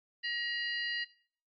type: harmonic tone with a mistuned harmonic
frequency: 950 Hz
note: A#5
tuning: 33 cents sharp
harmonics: 2 / 3 / 4 / 5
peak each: -36 / -39 / -43 / -41 dBFS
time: 0.23-1.05 s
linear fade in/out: 20 ms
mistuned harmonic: 4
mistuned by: +130 cents
effects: noise-tail reverb RT60 0.5 s tail -19 dB re dry + AAC 32 kbps